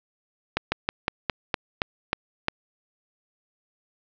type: slowing click train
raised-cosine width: 0.3 ms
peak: -6 dBFS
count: 9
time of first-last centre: 0.57-2.484 s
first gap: 150 ms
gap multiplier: 1.13
effects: low-pass 5000 Hz 12 dB/octave